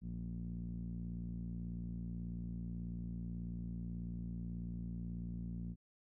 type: tone with low-pass filter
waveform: sawtooth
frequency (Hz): 58.27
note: A#1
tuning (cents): 0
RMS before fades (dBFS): -43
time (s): 0.01-5.76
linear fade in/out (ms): 50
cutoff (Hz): 200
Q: 6.1
effects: none